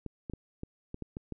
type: clicks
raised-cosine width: 3 ms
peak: -25 dBFS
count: 8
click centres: 0.063 / 0.298 / 0.336 / 0.634 / 0.944 / 1.023 / 1.169 / 1.323 s
effects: none